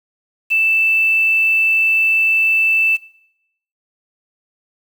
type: tone with quantisation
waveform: sine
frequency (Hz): 2647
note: E7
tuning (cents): +7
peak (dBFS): -12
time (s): 0.5-2.97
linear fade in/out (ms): 20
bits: 6
effects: noise-tail reverb RT60 0.8 s tail -19 dB re dry